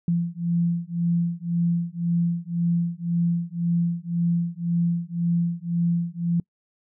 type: beating tone pair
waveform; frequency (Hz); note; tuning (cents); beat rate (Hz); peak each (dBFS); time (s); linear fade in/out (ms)
sine; 170 / 171.9; F3 / F3; -46 / -27; 1.9; -24; 0.08-6.4; 2
effects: noise-tail reverb RT60 0.1 s tail -26 dB re dry